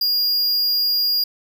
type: tone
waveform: square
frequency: 4837 Hz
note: D#8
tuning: 50 cents flat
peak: -17 dBFS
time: 0.01-1.24 s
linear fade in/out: 5 ms
effects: none